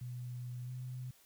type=tone with pitch glide; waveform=sine; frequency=123.47 to 126.72 Hz; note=B2 to B2; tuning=0 to +45 cents; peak=-40 dBFS; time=0.01-1.11 s; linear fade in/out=5 ms; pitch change=+45 cents; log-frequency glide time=0.64-0.71 s; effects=white hiss -65 dBFS RMS until 1.25 s